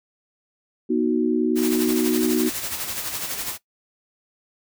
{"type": "chord", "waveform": "sine", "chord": "B major", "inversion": "none", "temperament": "equal with one note detuned", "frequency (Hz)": [241.2, 311.1, 370], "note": ["B3", "D#4", "F#4"], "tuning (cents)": [-41, 0, 0], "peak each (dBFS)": -22, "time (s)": [0.89, 2.5], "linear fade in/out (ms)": 20}
{"type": "noise with tremolo", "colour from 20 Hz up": "white", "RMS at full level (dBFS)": -27, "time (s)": [1.55, 3.58], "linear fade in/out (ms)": 50, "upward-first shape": "sine", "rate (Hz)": 12, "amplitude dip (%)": 50}
{"effects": ["noise-tail reverb RT60 0.1 s tail -17 dB re dry"]}